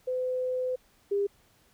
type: tone pair in turn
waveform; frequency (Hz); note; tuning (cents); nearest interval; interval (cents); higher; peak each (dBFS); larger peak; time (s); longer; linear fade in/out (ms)
sine; 508 / 402.3; B4 / G4; +49 / +45; major third; 404; first; -27 / -24; second; 0.07-0.76 / 1.11-1.27; first; 10
effects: pink hiss -64 dBFS RMS until 1.73 s